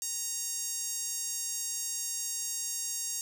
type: tone with high-pass filter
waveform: sawtooth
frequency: 932.3 Hz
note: A#5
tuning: in tune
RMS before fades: -35 dBFS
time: 0.02-3.21 s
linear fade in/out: 0 ms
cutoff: 6800 Hz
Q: 3.1
effects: none